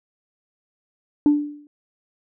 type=tone with exponential decay; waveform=sine; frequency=293.7 Hz; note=D4; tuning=in tune; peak=-8 dBFS; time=1.26-1.67 s; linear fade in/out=1 ms; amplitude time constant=87 ms; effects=tanh soft clip ceiling -9 dBFS